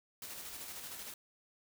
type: noise with tremolo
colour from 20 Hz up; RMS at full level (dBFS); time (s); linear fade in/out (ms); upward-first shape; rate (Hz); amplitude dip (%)
white; -45; 0.22-1.14; 2; square; 13; 30
effects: none